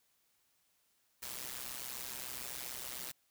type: noise with amplitude modulation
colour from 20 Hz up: white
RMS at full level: -40 dBFS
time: 1.22-3.12 s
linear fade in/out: 10 ms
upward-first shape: sine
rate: 127 Hz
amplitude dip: 85%
effects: white hiss -75 dBFS RMS until 3.3 s